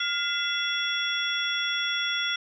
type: tone cluster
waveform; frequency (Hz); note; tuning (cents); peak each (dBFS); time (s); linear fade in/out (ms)
sine; 1407 / 2032 / 2691 / 3389 / 5580; F6 / B6 / E7 / G#7 / F8; +12 / +49 / +35 / +34 / -2; -30 / -33 / -37 / -28 / -37; 0-2.36; 5
effects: none